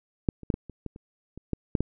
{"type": "clicks", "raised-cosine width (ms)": 3, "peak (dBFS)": [-9, -29, -11, -15, -27, -21, -30, -28, -14, -10, -13], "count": 11, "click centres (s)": [0.288, 0.433, 0.502, 0.541, 0.697, 0.863, 0.961, 1.376, 1.533, 1.752, 1.806], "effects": []}